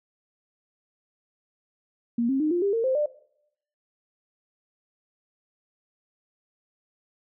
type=tone with pitch steps; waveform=sine; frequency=235.1 / 268.5 / 306.7 / 350.2 / 400 / 456.8 / 521.7 / 595.8 Hz; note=A#3 / C4 / D#4 / F4 / G4 / A#4 / C5 / D5; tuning=+15 / +45 / -25 / +5 / +35 / -35 / -5 / +25 cents; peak=-21 dBFS; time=2.18-3.06 s; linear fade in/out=5 ms; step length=110 ms; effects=noise-tail reverb RT60 0.7 s tail -18 dB re dry